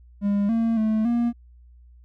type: tone with pitch steps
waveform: triangle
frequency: 202.3 / 228 / 217.9 / 236.9 Hz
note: G#3 / A#3 / A3 / A#3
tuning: -45 / -38 / -17 / +28 cents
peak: -17 dBFS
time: 0.21-1.33 s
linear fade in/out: 50 ms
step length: 280 ms
effects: added 60 Hz sine -47 dBFS peak until 2.04 s